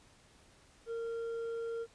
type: tone with hard clipping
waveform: sine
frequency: 460.7 Hz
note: A#4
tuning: 20 cents flat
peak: -37 dBFS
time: 0.86-1.87 s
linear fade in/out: 50 ms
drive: 4 dB
effects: pink hiss -63 dBFS RMS until 1.94 s + resampled to 22050 Hz